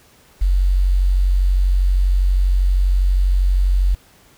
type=tone with quantisation; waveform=sine; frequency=46.25 Hz; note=F#1; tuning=in tune; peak=-12 dBFS; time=0.41-3.95 s; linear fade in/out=10 ms; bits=7; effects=pink hiss -51 dBFS RMS until 4.37 s